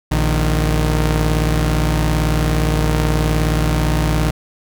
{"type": "tone pair together", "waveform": "sawtooth", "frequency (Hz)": [57.61, 153.8], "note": ["A#1", "D#3"], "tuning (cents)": [-20, -20], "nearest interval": "octave + perfect fourth", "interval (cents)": 1700, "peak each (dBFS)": [-12, -14], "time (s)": [0.11, 4.31], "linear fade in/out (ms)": 10, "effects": []}